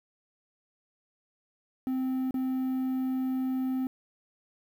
triangle tone with dropouts, 259.9 Hz, C4, 11 cents flat, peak -25 dBFS, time 1.87-3.87 s, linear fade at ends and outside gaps 1 ms, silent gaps 2.309-2.342 s, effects 9-bit

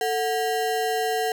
square ring-modulated tone, 590 Hz, D5, 8 cents sharp, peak -20 dBFS, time 0.01-1.32 s, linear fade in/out 2 ms, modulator 147 Hz, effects none

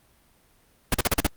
pink noise bursts, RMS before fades -20 dBFS, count 6, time 0.92-1.268 s, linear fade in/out 2 ms, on 23 ms, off 42 ms, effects pink hiss -61 dBFS RMS until 1.36 s + Opus 32 kbps

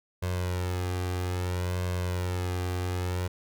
sawtooth tone with flanger, 90.2 Hz, F#2, 44 cents flat, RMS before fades -30 dBFS, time 0.22-3.28 s, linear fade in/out 10 ms, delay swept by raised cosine 1.9 to 2.53 ms, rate 0.6 Hz, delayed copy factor +0.7, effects none

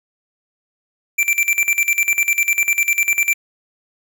square tone with tremolo, 2349 Hz, D7, in tune, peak -13 dBFS, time 1.18-3.34 s, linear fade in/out 10 ms, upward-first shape square, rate 10 Hz, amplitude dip 80%, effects none

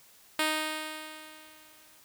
5% pulse tone with exponential decay, 310.6 Hz, D#4, 3 cents flat, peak -13 dBFS, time 0.39-2 s, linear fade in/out 2 ms, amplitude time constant 350 ms, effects white hiss -58 dBFS RMS until 2.04 s

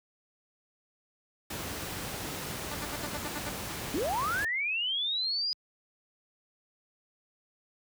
pink noise, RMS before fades -37 dBFS, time 1.5-4.45 s, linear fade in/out 5 ms
10% pulse tone bursts, 295 Hz, D4, 8 cents sharp, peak -27 dBFS, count 8, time 2.71-3.495 s, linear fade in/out 5 ms, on 36 ms, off 71 ms
sine linear sweep, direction up, 249.7 to 4978 Hz, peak -28 dBFS, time 3.94-5.53 s, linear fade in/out 0 ms
effects high-pass 60 Hz 12 dB/octave

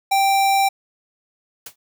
square tone, 784 Hz, G5, in tune, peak -15 dBFS, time 0.11-0.69 s, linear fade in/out 10 ms
white noise with exponential decay, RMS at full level -29 dBFS, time 1.66-1.76 s, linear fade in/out 5 ms, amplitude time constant 20 ms
effects none

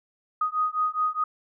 sine beating tone pair, 1244.5 / 1249.3 Hz, D#6 / D#6, 0 / +7 cents, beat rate 4.8 Hz, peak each -26 dBFS, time 0.41-1.24 s, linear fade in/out 5 ms, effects none

